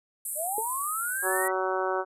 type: band-pass noise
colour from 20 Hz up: pink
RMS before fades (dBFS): -34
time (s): 0.25-1.48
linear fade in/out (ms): 5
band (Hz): 8000 to 13000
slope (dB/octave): 96
type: linear sweep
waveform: sine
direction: up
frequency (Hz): 578 to 1975.5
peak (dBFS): -30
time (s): 0.35-1.52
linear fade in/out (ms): 50
type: tone with exponential decay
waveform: sine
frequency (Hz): 440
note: A4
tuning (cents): 0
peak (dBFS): -26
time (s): 0.58-0.67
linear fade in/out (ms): 2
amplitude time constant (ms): 19
type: harmonic tone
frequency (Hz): 187.5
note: F#3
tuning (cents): +23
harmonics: 2 / 3 / 4 / 5 / 6 / 7 / 8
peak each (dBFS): -30 / -32 / -33 / -34 / -35 / -35 / -36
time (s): 1.22-2.05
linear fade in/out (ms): 50
effects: none